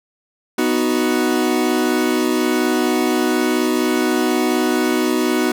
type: chord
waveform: 40% pulse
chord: B major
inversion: none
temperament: equal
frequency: 246.9 / 311.1 / 370 Hz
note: B3 / D#4 / F#4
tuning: 0 / 0 / 0 cents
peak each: -19 dBFS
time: 0.58-5.52 s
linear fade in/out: 5 ms
effects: none